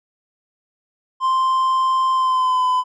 triangle tone with pitch glide, 1045 to 1010 Hz, C6 to B5, -2 to +39 cents, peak -13 dBFS, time 1.2-2.84 s, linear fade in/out 50 ms, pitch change -59 cents, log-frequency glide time 2.12-2.65 s, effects resampled to 22050 Hz

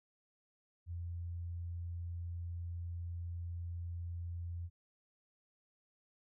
sine tone, 86 Hz, F2, 26 cents flat, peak -39 dBFS, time 0.86-4.7 s, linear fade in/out 50 ms, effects none

